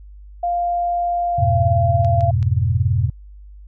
sine tone with pitch glide, 698.5 to 684.1 Hz, F5 to F5, 0 to -36 cents, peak -17 dBFS, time 0.43-2.31 s, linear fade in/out 5 ms, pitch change -36 cents, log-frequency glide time 1.3-1.62 s
sine chord, F diminished, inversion none, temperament just, 87.31 / 104.77 / 125.72 Hz, F2 / Ab2 / Cb3, 0 / +16 / +31 cents, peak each -19 dBFS, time 1.38-3.1 s, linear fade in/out 10 ms
clicks, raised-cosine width 0.2 ms, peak -22 dBFS, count 3, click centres 2.047 / 2.208 / 2.428 s
effects added 50 Hz sine -37 dBFS peak until 3.67 s

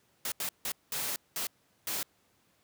white noise bursts at uneven times, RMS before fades -34 dBFS, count 6, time 0.25-0.32 / 0.4-0.49 / 0.65-0.72 / 0.92-1.16 / 1.36-1.47 / 1.87-2.03 s, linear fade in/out 2 ms, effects pink hiss -69 dBFS RMS until 2.63 s + high-pass 100 Hz 12 dB/octave

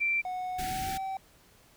sine tone, 2349 Hz, D7, in tune, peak -25 dBFS, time 0-0.22 s, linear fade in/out 20 ms
triangle tone with pitch glide, 735 to 769.3 Hz, F#5 to G5, -12 to -33 cents, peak -30 dBFS, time 0.25-1.17 s, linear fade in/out 2 ms, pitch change +79 cents, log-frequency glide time 0.56-0.9 s
pink band-stop noise, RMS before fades -38 dBFS, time 0.58-0.98 s, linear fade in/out 10 ms, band 400 to 1400 Hz, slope 96 dB/octave
effects pink hiss -60 dBFS RMS until 1.76 s

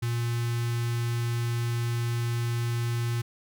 square tone with notch filter, 118 Hz, A#2, 22 cents sharp, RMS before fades -28 dBFS, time 0.02-3.22 s, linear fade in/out 10 ms, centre 570 Hz, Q 0.66, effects none

